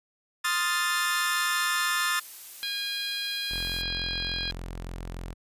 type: chord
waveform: sawtooth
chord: F dominant seventh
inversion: second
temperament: equal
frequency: 1046.5 / 1244.5 / 1396.9 / 1760 Hz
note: C6 / Eb6 / F6 / A6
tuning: 0 / 0 / 0 / 0 cents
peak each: -30 / -27 / -28 / -24 dBFS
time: 0.44-2.2 s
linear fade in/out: 10 ms
type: noise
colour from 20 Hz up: blue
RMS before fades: -42 dBFS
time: 0.96-3.82 s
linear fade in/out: 5 ms
type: harmonic tone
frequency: 816 Hz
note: G#5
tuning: 31 cents flat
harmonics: 2 / 3 / 4 / 5 / 6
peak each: -38 / -38 / -34 / -33 / -41 dBFS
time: 2.63-4.51 s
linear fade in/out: 0 ms
type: tone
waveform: sawtooth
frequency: 43.48 Hz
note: F1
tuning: 7 cents flat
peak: -31 dBFS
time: 3.5-5.34 s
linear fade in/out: 20 ms
effects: resampled to 32000 Hz